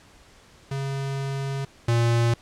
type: tone pair in turn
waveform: square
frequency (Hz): 137 / 117.34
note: C#3 / A#2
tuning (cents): -20 / +12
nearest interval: minor third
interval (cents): 268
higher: first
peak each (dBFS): -27 / -19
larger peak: second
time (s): 0.71-1.65 / 1.88-2.34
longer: first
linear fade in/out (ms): 5
effects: pink hiss -53 dBFS RMS until 2.41 s + low-pass 8000 Hz 12 dB/octave